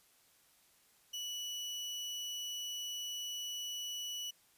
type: tone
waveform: 30% pulse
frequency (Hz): 2950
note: F#7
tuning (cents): -6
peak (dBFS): -36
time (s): 1.13-4.31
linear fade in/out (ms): 10
effects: white hiss -68 dBFS RMS until 4.57 s + resampled to 32000 Hz